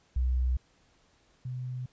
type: tone pair in turn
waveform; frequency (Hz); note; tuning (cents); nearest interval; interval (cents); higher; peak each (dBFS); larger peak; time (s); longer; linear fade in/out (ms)
sine; 62.9 / 126.31; B1 / B2; +32 / +39; octave; 1207; second; -24 / -33; first; 0.16-0.57 / 1.45-1.86; neither; 5
effects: pink hiss -66 dBFS RMS until 1.92 s + resampled to 16000 Hz

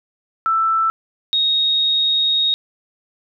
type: tone pair in turn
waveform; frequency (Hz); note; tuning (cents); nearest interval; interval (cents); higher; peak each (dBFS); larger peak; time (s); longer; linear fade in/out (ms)
sine; 1326 / 3750; E6 / A#7; +10 / +10; octave + tritone; 1800; second; -14; neither; 0.46-0.9 / 1.33-2.54; second; 0
effects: none

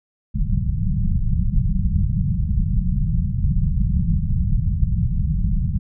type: low-pass noise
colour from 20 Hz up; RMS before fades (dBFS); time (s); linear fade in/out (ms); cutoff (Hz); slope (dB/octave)
pink; -19; 0.34-5.79; 20; 200; 96
effects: none

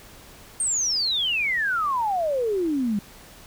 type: exponential sweep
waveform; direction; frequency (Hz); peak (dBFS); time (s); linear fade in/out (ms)
sine; down; 8870 to 196; -21; 0.6-2.99; 2
effects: pink hiss -47 dBFS RMS until 3.46 s

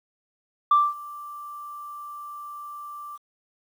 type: tone with ADSR envelope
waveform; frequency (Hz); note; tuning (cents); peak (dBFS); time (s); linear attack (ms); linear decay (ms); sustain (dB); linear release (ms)
sine; 1174.7; D6; 0; -12; 0.71-3.18; 5; 220; -23; 27
effects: tanh soft clip ceiling -10 dBFS + 9-bit

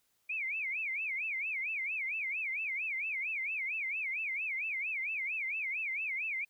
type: tone with vibrato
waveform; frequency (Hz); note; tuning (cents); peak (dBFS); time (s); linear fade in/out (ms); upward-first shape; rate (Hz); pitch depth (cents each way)
sine; 2340; D7; -7; -33; 0.29-6.45; 10; sine; 4.4; 220
effects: white hiss -75 dBFS RMS until 6.49 s

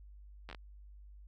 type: slowing click train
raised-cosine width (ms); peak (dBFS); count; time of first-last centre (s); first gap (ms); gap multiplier
0.3; -30; 5; 0.49-0.548; 10; 1.25
effects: added 50 Hz sine -51 dBFS peak until 1.27 s

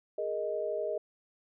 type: chord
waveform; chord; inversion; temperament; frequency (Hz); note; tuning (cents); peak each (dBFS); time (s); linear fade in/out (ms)
sine; Ab suspended second; none; just; 415.3 / 467.2 / 623; Ab4 / Bb4 / Eb5; 0 / +4 / +2; -36 / -37 / -33; 0.18-0.98; 5
effects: none

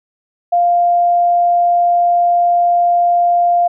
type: tone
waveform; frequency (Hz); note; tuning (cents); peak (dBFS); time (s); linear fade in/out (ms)
sine; 698.5; F5; 0; -9; 0.52-3.68; 10
effects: none

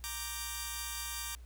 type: chord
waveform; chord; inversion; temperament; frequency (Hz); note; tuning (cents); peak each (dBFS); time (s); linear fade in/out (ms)
5% pulse; G minor; first; equal; 932.3 / 1174.7 / 1568; Bb5 / D6 / G6; 0 / 0 / 0; -31 / -29 / -32; 0.04-1.35; 0
effects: added 60 Hz sine -47 dBFS peak until 1.45 s + pink hiss -66 dBFS RMS until 1.45 s

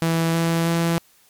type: tone with pitch steps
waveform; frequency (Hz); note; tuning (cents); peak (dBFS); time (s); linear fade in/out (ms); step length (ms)
sawtooth; 164.81 / 166.24 / 167.69; E3 / E3 / E3; 0 / +15 / +30; -14; 0.02-0.98; 0; 320
effects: white hiss -56 dBFS RMS until 1.29 s + MP3 96 kbps

